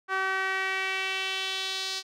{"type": "tone with band-pass filter sweep", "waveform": "sawtooth", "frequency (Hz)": 381.6, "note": "G4", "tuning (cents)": -47, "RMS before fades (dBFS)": -30, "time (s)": [0.08, 2.03], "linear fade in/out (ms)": 50, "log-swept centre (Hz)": [1400, 4600], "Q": 2.5, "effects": []}